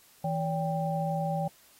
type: tone cluster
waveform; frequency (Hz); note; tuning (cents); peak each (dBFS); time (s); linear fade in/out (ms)
sine; 162.6 / 571 / 789; E3 / D5 / G5; -23 / -49 / +11; -30 / -34 / -32; 0.24-1.48; 5
effects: white hiss -59 dBFS RMS until 1.79 s + AAC 48 kbps